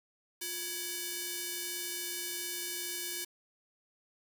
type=ring-modulated tone; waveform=5% pulse; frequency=1318.5 Hz; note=E6; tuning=in tune; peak=-21 dBFS; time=0.41-3.25 s; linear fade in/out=10 ms; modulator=965 Hz; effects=8-bit